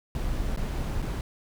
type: noise with dropouts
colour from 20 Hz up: brown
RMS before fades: -29 dBFS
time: 0.15-1.21 s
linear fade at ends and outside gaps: 1 ms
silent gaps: 0.563-0.573 / 1.02-1.024 s
effects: none